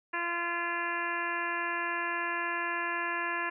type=harmonic tone; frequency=343.7 Hz; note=F4; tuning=28 cents flat; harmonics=1 / 2 / 3 / 4 / 5 / 6 / 7 / 8; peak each=-41 / -42 / -35 / -41 / -34 / -42 / -41 / -42 dBFS; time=0.13-3.5 s; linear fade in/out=10 ms; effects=none